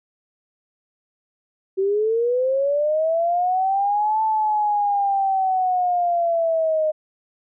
sine linear two-way sweep, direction up then down, 377.8 to 880 to 615 Hz, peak -17 dBFS, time 1.77-6.92 s, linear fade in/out 20 ms, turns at 4.22 s, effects none

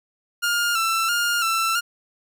sawtooth tone with vibrato, 1374 Hz, F6, 29 cents flat, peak -16 dBFS, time 0.42-1.81 s, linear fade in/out 20 ms, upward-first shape square, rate 1.5 Hz, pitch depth 48 cents each way, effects none

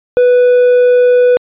triangle tone, 493.9 Hz, B4, in tune, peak -3 dBFS, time 0.17-1.37 s, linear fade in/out 0 ms, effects resampled to 8000 Hz

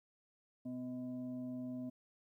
sine tone with frequency modulation, 252.1 Hz, B3, 36 cents sharp, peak -40 dBFS, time 0.65-1.9 s, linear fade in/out 10 ms, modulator 378 Hz, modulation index 0.49, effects 13-bit

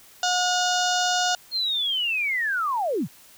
harmonic tone, 723 Hz, F#5, 40 cents flat, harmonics 1 / 2 / 4 / 5 / 6 / 7 / 8 / 9 / 10, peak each -24 / -27 / -30 / -31 / -32 / -32 / -33 / -34 / -34 dBFS, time 0.23-1.35 s, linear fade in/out 2 ms
sine linear sweep, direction down, 4276 to 97.2 Hz, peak -22 dBFS, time 1.51-3.08 s, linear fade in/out 50 ms
effects white hiss -51 dBFS RMS until 3.37 s

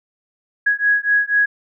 sine beating tone pair, 1661.2 / 1665.3 Hz, G#6 / G#6, 0 / +4 cents, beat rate 4.1 Hz, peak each -17 dBFS, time 0.66-1.46 s, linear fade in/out 10 ms, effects none

